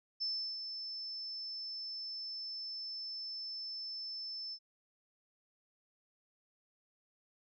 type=tone with ADSR envelope; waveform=sine; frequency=5280 Hz; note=E8; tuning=2 cents sharp; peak=-33 dBFS; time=0.2-4.59 s; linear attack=21 ms; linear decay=350 ms; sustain=-7 dB; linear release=62 ms; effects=none